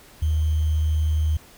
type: tone with sample-and-hold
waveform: sine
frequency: 77.78 Hz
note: D#2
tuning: in tune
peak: -18 dBFS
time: 0.22-1.37 s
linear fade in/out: 5 ms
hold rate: 3150 Hz
effects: pink hiss -49 dBFS RMS until 1.57 s